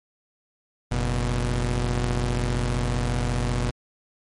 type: tone pair together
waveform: sawtooth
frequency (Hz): 45.47 / 121.4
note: F#1 / B2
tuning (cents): -29 / -29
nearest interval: octave + perfect fourth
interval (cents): 1700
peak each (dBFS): -21 / -21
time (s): 0.91-3.71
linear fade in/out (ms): 10
effects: MP3 48 kbps